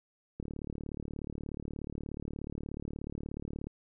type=click train; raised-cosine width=3 ms; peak=-26 dBFS; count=121; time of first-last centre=0.4-3.67 s; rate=36.7 Hz; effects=none